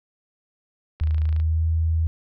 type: click train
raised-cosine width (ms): 0.3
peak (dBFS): -27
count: 12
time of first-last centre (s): 1-1.4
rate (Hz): 27.5
type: tone with pitch glide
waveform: sine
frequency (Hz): 77.9 to 81.02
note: D#2 to E2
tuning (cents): +3 to -29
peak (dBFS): -18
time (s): 1.01-2.07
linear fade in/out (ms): 0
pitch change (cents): +68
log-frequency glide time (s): 1.24-1.65
effects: none